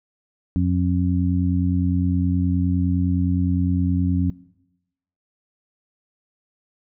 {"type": "harmonic tone", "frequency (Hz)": 89.7, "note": "F2", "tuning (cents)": 47, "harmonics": [1, 2, 3], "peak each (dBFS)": [-20, -21, -23], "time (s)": [0.56, 4.3], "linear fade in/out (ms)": 0, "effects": ["noise-tail reverb RT60 0.9 s tail -21 dB re dry"]}